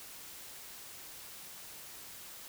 silence, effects white hiss -49 dBFS RMS until 2.48 s

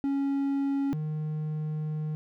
triangle tone pair in turn, 277.2 / 153.79 Hz, C#4 / D#3, 0 / -20 cents, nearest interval minor seventh, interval 1020 cents, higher first, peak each -23 / -27 dBFS, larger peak first, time 0.04-0.93 / 0.93-2.15 s, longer second, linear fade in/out 0 ms, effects none

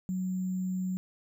sine tone with sample-and-hold, 185 Hz, F#3, in tune, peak -29 dBFS, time 0.09-0.97 s, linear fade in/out 0 ms, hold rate 7350 Hz, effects none

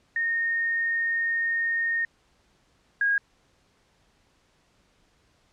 sine tone pair in turn, 1843 / 1635.4 Hz, A#6 / G#6, -20 / -27 cents, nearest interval major second, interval 207 cents, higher first, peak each -23 / -20 dBFS, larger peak second, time 0.16-2.05 / 3.01-3.18 s, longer first, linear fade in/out 2 ms, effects pink hiss -65 dBFS RMS until 5.52 s + low-pass 7000 Hz 12 dB/octave

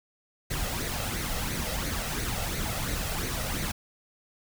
pink noise with flanger, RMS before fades -31 dBFS, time 0.5-3.72 s, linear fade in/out 10 ms, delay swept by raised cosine 0.47 to 1.57 ms, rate 2.9 Hz, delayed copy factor +0.55, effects none

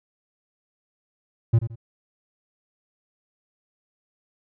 triangle tone with echo, 114.4 Hz, A#2, 32 cents flat, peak -11 dBFS, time 1.53-1.59 s, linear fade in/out 10 ms, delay 84 ms, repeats 2, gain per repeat -11 dB, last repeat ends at 1.758 s, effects none

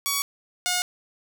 5% pulse tone pair in turn, 1127 / 720.7 Hz, C#6 / F#5, +28 / -46 cents, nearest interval minor sixth, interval 774 cents, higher first, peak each -11 dBFS, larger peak neither, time 0.06-0.22 / 0.66-0.82 s, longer neither, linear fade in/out 0 ms, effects none

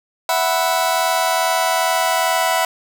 sawtooth chord, E suspended second, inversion none, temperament just, 659.3 / 741.7 / 988.9 Hz, E5 / F#5 / B5, 0 / +4 / +2 cents, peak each -16 dBFS, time 0.29-2.65 s, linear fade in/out 2 ms, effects 8-bit

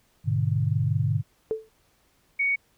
sine chord, G# diminished, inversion none, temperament just, 103.83 / 124.59 / 149.51 Hz, G#2 / B2 / D3, 0 / +16 / +31 cents, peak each -25 / -26 / -26 dBFS, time 0.24-1.23 s, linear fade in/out 50 ms
sine tone with exponential decay, 440 Hz, A4, in tune, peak -20 dBFS, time 1.51-1.69 s, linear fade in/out 0 ms, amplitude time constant 38 ms
sine tone, 2234 Hz, C#7, 13 cents sharp, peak -21 dBFS, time 2.39-2.56 s, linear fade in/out 10 ms
effects pink hiss -65 dBFS RMS until 2.77 s

